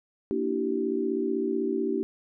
sine chord, E half-diminished seventh, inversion second, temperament equal with one note detuned, 233.1 / 293.7 / 329.6 / 385.3 Hz, Bb3 / D4 / E4 / G4, 0 / 0 / 0 / -30 cents, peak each -32 / -31 / -32 / -28 dBFS, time 0.31-2.03 s, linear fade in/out 0 ms, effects none

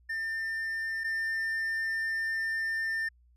triangle tone pair in turn, 1798 / 1798 Hz, A6 / A6, +37 / +37 cents, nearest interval unison, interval 0 cents, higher neither, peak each -29 / -27 dBFS, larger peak second, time 0.09-1.04 / 1.04-3.09 s, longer second, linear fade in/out 10 ms, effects added 60 Hz sine -59 dBFS peak until 3.36 s + resampled to 32000 Hz

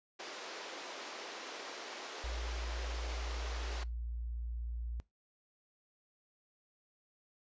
pink band-pass noise, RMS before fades -46 dBFS, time 0.19-3.84 s, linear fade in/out 10 ms, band 350 to 6400 Hz, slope 24 dB/octave
sine tone, 58.27 Hz, A#1, in tune, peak -37 dBFS, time 2.24-5 s, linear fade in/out 0 ms
effects noise-tail reverb RT60 0.2 s tail -21 dB re dry + resampled to 16000 Hz

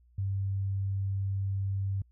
sine tone, 97.7 Hz, G2, 5 cents flat, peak -28 dBFS, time 0.18-2.02 s, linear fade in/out 5 ms, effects added 60 Hz sine -59 dBFS peak until 2.11 s

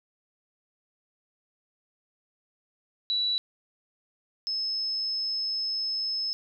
sine tone pair in turn, 3936 / 5201 Hz, B7 / E8, -7 / -24 cents, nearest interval perfect fourth, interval 483 cents, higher second, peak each -24 / -27 dBFS, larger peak first, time 3.1-3.38 / 4.47-6.33 s, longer second, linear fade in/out 0 ms, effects none

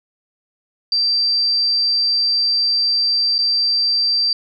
sine tone with dropouts, 4692 Hz, D8, 2 cents flat, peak -14 dBFS, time 0.92-4.33 s, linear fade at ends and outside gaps 2 ms, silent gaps 3.382-3.388 s, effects none

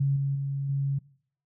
sine tone with level steps, 138.59 Hz, C#3, in tune, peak -21 / -24 / -27 / -24 dBFS, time 0-0.99 s, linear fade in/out 10 ms, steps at 0.16 / 0.35 / 0.69 s, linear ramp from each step 5 ms, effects noise-tail reverb RT60 0.6 s tail -22 dB re dry

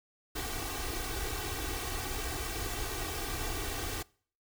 pink noise with comb filter, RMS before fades -36 dBFS, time 0.35-4.03 s, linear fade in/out 10 ms, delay 2.6 ms, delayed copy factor +1, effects noise-tail reverb RT60 0.5 s tail -24 dB re dry

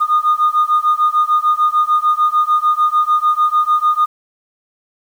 sine beating tone pair, 1222 / 1228.7 Hz, D#6 / D#6, -32 / -22 cents, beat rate 6.7 Hz, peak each -13 dBFS, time 0-4.06 s, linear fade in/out 20 ms, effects tanh soft clip ceiling -6 dBFS + 7-bit

